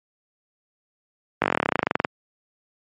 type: slowing click train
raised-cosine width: 0.5 ms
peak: -3 dBFS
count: 21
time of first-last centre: 1.42-2.048 s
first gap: 19 ms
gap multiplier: 1.05
effects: high-pass 150 Hz 12 dB/octave + MP3 64 kbps